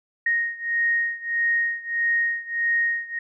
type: beating tone pair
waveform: sine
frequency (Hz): 1864.7 / 1866.3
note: A#6 / A#6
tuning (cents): 0 / +2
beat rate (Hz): 1.6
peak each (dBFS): -23 / -25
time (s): 0.26-3.19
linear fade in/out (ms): 5
effects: none